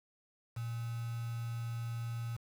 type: tone with quantisation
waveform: sine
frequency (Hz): 116.54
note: A#2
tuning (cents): 0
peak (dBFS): -36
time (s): 0.56-2.37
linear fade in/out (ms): 10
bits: 8
effects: none